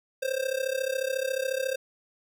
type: tone with amplitude modulation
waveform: square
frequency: 527 Hz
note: C5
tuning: 12 cents sharp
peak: -24 dBFS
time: 0.22-1.76 s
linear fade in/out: 10 ms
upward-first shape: sine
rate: 34.1 Hz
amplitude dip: 85%
effects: none